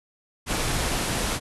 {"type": "low-pass noise", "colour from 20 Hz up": "pink", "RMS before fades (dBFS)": -26, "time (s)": [0.46, 1.4], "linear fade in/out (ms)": 50, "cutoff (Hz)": 12000, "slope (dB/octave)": 96, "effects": []}